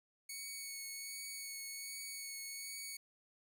10% pulse tone with vibrato, 2222 Hz, C#7, 4 cents sharp, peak -35 dBFS, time 0.29-2.97 s, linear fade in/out 5 ms, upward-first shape triangle, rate 1.3 Hz, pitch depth 18 cents each way, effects none

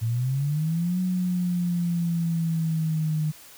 sine linear two-way sweep, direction up then down, 110 to 184.2 to 152.8 Hz, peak -22 dBFS, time 0.01-3.32 s, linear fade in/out 20 ms, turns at 1 s, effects white hiss -48 dBFS RMS until 3.57 s

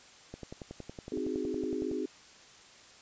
click train, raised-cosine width 2 ms, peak -28 dBFS, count 18, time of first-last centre 0.34-1.914 s, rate 10.8 Hz
sine chord, Ab dominant seventh, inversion first, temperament equal, 261.6 / 311.1 / 370 / 415.3 Hz, C4 / Eb4 / Gb4 / Ab4, 0 / 0 / 0 / 0 cents, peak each -37 dBFS, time 1.12-2.06 s, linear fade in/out 2 ms
effects white hiss -55 dBFS RMS until 3.01 s + resampled to 16000 Hz

